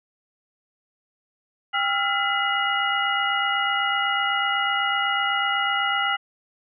sine tone cluster, 796 / 1325 / 1393 / 2012 / 2882 Hz, G5 / E6 / F6 / B6 / F#7, +26 / +9 / -5 / +32 / -46 cents, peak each -27 / -30 / -25 / -27 / -27 dBFS, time 1.73-6.17 s, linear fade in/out 20 ms, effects none

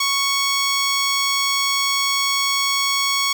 10% pulse tone, 1110 Hz, C#6, 2 cents sharp, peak -9 dBFS, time 0-3.33 s, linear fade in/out 5 ms, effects none

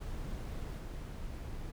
brown noise with level steps, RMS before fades -40 / -42 dBFS, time 0-1.72 s, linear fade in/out 20 ms, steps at 0.78 s, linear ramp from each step 10 ms, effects none

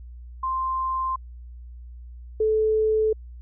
sine tone pair in turn, 1046.5 / 435.1 Hz, C6 / A4, 0 / -19 cents, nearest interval octave + minor third, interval 1519 cents, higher first, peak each -23 / -18 dBFS, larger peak second, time 0.43-1.16 / 2.4-3.13 s, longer neither, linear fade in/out 5 ms, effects added 60 Hz sine -38 dBFS peak until 3.41 s

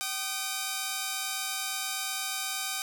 5% pulse tone pair together, 770 / 1222.3 Hz, G5 / D#6, -31 / -31 cents, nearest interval minor sixth, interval 800 cents, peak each -22 dBFS, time 0.01-2.82 s, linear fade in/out 0 ms, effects none

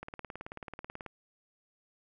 click train, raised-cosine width 0.5 ms, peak -26 dBFS, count 20, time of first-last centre 0.03-1.063 s, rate 18.4 Hz, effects none

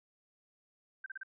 sine tone bursts, 1559 Hz, G6, 10 cents flat, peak -39 dBFS, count 4, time 1.04-1.233 s, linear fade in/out 5 ms, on 22 ms, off 35 ms, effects none

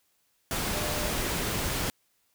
sine tone in noise, 600 Hz, D5, 37 cents sharp, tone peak -37 dBFS, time 0.74-1.11 s, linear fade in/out 0 ms, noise pink, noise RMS -30 dBFS, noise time 0.51-1.9 s, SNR -10 dB, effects white hiss -71 dBFS RMS until 2.34 s

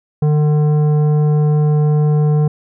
triangle tone with tanh clipping, 150.2 Hz, D3, 39 cents sharp, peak -12 dBFS, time 0.22-2.48 s, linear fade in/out 5 ms, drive 15 dB, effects none

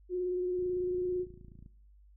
sine tone with vibrato, 361.7 Hz, F#4, 39 cents flat, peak -30 dBFS, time 0.09-1.26 s, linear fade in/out 50 ms, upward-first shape sine, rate 18 Hz, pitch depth 23 cents each way
click train, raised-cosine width 5 ms, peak -40 dBFS, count 31, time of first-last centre 0.59-1.661 s, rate 28 Hz
effects noise-tail reverb RT60 0.8 s tail -21 dB re dry + added 50 Hz sine -56 dBFS peak until 2.16 s

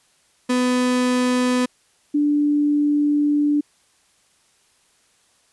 35% pulse / sine tone pair in turn, 250.1 / 293.2 Hz, B3 / D4, +22 / -3 cents, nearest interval minor third, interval 275 cents, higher second, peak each -15 dBFS, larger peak neither, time 0.49-1.66 / 2.14-3.61 s, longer second, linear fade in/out 10 ms, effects white hiss -60 dBFS RMS until 5.52 s + resampled to 24000 Hz

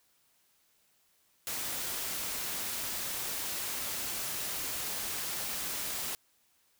white noise, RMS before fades -36 dBFS, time 1.47-6.15 s, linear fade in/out 0 ms, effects white hiss -70 dBFS RMS until 6.79 s

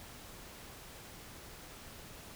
silence, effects pink hiss -51 dBFS RMS until 2.35 s

